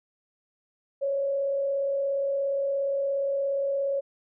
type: tone with frequency modulation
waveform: sine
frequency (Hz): 554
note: C#5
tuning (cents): -1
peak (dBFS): -24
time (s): 1.01-4.01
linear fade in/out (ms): 20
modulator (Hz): 37.1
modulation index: 0.28
effects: none